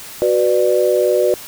sine chord, B minor, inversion second, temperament just, 370.4 / 493.9 / 592.7 Hz, F#4 / B4 / D5, +2 / 0 / +16 cents, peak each -16 dBFS, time 0.22-1.34 s, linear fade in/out 0 ms, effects white hiss -34 dBFS RMS until 1.47 s

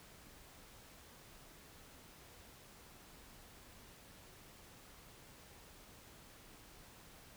silence, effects pink hiss -59 dBFS RMS until 7.36 s

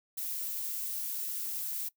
violet noise, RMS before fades -36 dBFS, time 0.17-1.89 s, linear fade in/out 10 ms, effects noise-tail reverb RT60 0.1 s tail -20 dB re dry

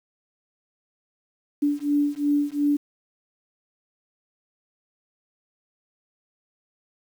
sine beating tone pair, 288.8 / 291.6 Hz, D4 / D4, -29 / -12 cents, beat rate 2.8 Hz, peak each -23 dBFS, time 1.62-2.77 s, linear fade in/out 10 ms, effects 8-bit

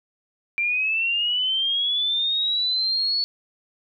sine linear sweep, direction up, 2354 to 4435 Hz, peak -20 dBFS, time 0.58-3.24 s, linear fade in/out 0 ms, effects none

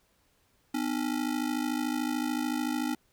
square ring-modulated tone, 277.2 Hz, C#4, in tune, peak -26 dBFS, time 0.74-2.95 s, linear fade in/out 5 ms, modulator 26.8 Hz, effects pink hiss -69 dBFS RMS until 3.12 s

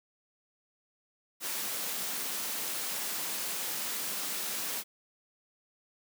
white high-pass noise, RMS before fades -35 dBFS, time 1.4-4.84 s, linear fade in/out 50 ms, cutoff 160 Hz, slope 48 dB/octave, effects none

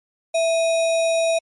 sine tone with sample-and-hold, 659.3 Hz, E5, in tune, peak -16 dBFS, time 0.34-1.39 s, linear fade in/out 10 ms, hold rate 3150 Hz, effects MP3 48 kbps

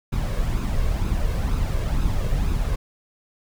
brown noise with flanger, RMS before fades -22 dBFS, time 0.12-2.76 s, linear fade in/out 10 ms, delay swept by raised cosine 0.78 to 1.88 ms, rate 2.1 Hz, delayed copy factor +0.5, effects none

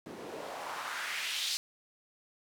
white noise with band-pass filter sweep, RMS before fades -38 dBFS, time 0.06-1.57 s, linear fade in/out 0 ms, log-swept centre 270 to 4500 Hz, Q 1.9, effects none

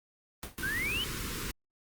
pink noise with exponential decay, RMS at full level -35 dBFS, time 0.43-0.61 s, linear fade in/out 0 ms, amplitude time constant 38 ms
pink band-stop noise, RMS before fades -37 dBFS, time 0.58-1.51 s, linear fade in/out 0 ms, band 480 to 1000 Hz, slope 48 dB/octave
sine exponential sweep, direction up, 1494 to 3126 Hz, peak -30 dBFS, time 0.63-1.04 s, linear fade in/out 2 ms
effects Opus 32 kbps

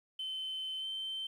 sine tone with pitch glide, 3067 to 3101 Hz, G7 to G7, -38 to -19 cents, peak -35 dBFS, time 0.19-1.27 s, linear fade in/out 5 ms, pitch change +19 cents, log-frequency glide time 0.79-0.86 s, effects tanh soft clip ceiling -33 dBFS + 11-bit

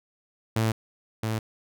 sawtooth tone pair in turn, 111.5 / 110.41 Hz, A2 / A2, +23 / +6 cents, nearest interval unison, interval 17 cents, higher first, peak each -18 / -22 dBFS, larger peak first, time 0.56-0.72 / 1.23-1.39 s, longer neither, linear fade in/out 5 ms, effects none

